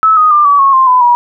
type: tone with pitch steps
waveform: sine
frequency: 1300 / 1245.6 / 1193.5 / 1143.5 / 1095.7 / 1049.8 / 1005.9 / 963.8 Hz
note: E6 / D#6 / D6 / D6 / C#6 / C6 / B5 / B5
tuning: -24 / +2 / +28 / -47 / -20 / +5 / +31 / -43 cents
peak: -4 dBFS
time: 0.03-1.15 s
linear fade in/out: 0 ms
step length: 140 ms
effects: none